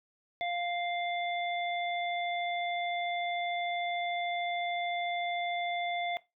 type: harmonic tone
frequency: 698.5 Hz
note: F5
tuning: in tune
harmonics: 1 / 3 / 5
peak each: -32 / -37 / -41 dBFS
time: 0.41-6.17 s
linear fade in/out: 0 ms
effects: noise-tail reverb RT60 0.2 s tail -17 dB re dry